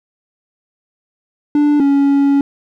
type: tone pair in turn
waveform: triangle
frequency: 293.7 / 279.9 Hz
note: D4 / C#4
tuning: 0 / +17 cents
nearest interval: minor second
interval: 83 cents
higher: first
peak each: -7 dBFS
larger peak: neither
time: 1.55-1.8 / 1.8-2.41 s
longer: second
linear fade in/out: 2 ms
effects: none